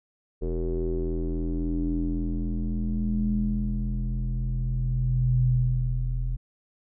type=tone with low-pass filter sweep; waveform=square; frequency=41.81 Hz; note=E1; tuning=25 cents sharp; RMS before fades=-26 dBFS; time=0.41-6.37 s; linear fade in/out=20 ms; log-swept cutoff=420 to 100 Hz; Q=7.8; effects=none